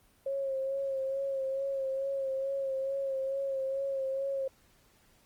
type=tone with vibrato; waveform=sine; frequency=541 Hz; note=C#5; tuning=42 cents flat; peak=-30 dBFS; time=0.26-4.48 s; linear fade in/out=5 ms; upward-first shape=sine; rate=2.3 Hz; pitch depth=30 cents each way; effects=pink hiss -65 dBFS RMS until 5.25 s + Opus 24 kbps